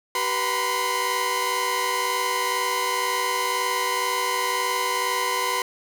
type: tone cluster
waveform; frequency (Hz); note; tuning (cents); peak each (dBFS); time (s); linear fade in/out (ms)
sawtooth; 383.1 / 488.1 / 957 / 1019 / 2150; G4 / B4 / A#5 / C6 / C7; -40 / -20 / +45 / -46 / +47; -29 / -27 / -26 / -21 / -30; 0.15-5.62; 2
effects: none